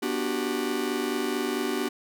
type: chord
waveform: 45% pulse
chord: G major seventh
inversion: first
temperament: just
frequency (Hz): 245 / 294 / 367.5 / 392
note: B3 / D4 / F#4 / G4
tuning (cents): -14 / +2 / -12 / 0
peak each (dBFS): -32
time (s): 0.02-1.89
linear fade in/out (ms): 10
effects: none